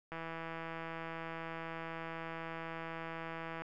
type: click train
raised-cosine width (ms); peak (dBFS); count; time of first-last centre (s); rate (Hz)
0.5; -28; 575; 0.12-3.62; 164
effects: none